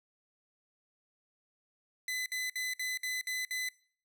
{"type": "tone bursts", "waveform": "sawtooth", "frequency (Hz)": 2013, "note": "B6", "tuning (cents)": 33, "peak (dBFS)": -30, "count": 7, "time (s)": [2.08, 3.688], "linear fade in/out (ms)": 2, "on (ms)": 180, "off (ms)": 58, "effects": ["noise-tail reverb RT60 0.5 s tail -22 dB re dry"]}